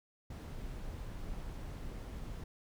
brown noise, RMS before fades -43 dBFS, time 0.3-2.44 s, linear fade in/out 5 ms, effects none

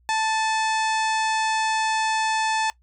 harmonic tone with a mistuned harmonic, 880 Hz, A5, in tune, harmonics 1 / 2 / 3 / 4 / 5 / 6 / 7 / 8 / 9 / 10, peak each -22 / -28 / -32 / -34 / -36 / -38 / -39 / -40 / -41 / -42 dBFS, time 0.09-2.7 s, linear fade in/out 0 ms, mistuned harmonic 3, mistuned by -52 cents, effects noise-tail reverb RT60 0.1 s tail -20 dB re dry + added 60 Hz sine -57 dBFS peak until 2.82 s

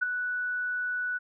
sine tone with ADSR envelope, 1480 Hz, F#6, in tune, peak -20 dBFS, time 0.01-1.19 s, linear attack 20 ms, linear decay 6 ms, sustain -8 dB, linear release 24 ms, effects none

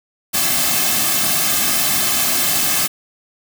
white noise with comb filter, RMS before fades -17 dBFS, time 0.33-2.88 s, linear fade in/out 20 ms, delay 2.1 ms, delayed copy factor -0.8, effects none

